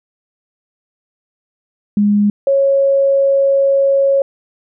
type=tone pair in turn; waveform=sine; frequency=206 / 550 Hz; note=G#3 / C#5; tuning=-14 / -14 cents; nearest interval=octave + perfect fourth; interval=1700 cents; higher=second; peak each=-9 dBFS; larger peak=neither; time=1.97-2.3 / 2.47-4.22 s; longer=second; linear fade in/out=2 ms; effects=none